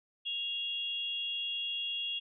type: tone pair together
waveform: sine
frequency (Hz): 2794 / 3323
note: F7 / G#7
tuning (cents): 0 / 0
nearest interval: minor third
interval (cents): 300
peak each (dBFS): -37 / -35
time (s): 0.25-2.2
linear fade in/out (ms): 20
effects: none